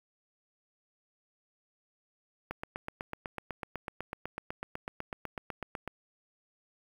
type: click train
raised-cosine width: 0.5 ms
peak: -21 dBFS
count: 28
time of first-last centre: 2.51-5.877 s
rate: 8.02 Hz
effects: 8-bit